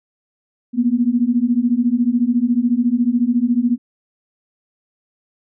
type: beating tone pair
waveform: sine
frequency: 233.1 / 247.1 Hz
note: A#3 / B3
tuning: 0 / +1 cents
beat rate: 14 Hz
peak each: -17 / -16 dBFS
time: 0.73-3.78 s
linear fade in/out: 50 ms
effects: none